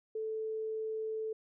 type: tone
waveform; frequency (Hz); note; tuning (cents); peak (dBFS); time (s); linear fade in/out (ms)
sine; 438.8; A4; -5; -34; 0.15-1.33; 5
effects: none